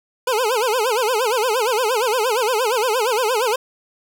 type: tone with vibrato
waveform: 25% pulse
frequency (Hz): 467.6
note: A#4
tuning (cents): +5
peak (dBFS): -13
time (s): 0.27-3.56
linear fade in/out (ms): 5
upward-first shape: sine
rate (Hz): 8.6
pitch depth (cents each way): 200
effects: none